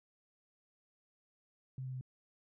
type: tone with pitch steps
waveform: sine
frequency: 130.81 / 129.68 / 128.56 Hz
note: C3 / C3 / C3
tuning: 0 / -15 / -30 cents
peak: -39 dBFS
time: 1.78-2.011 s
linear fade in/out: 2 ms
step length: 77 ms
effects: none